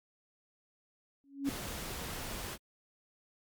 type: tone with exponential growth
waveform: sine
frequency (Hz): 277.8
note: C#4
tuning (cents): +4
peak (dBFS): -26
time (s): 1.24-1.49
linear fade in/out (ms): 0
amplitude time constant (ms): 53
type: noise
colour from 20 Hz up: pink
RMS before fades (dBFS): -41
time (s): 1.44-2.58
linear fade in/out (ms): 50
effects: Opus 48 kbps